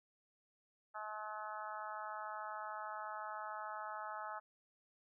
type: harmonic tone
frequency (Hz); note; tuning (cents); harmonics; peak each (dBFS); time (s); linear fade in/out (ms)
213.6; G#3; +49; 3 / 4 / 5 / 6 / 7 / 8; -51 / -47 / -51 / -47 / -52 / -57; 0.94-4.4; 20
effects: none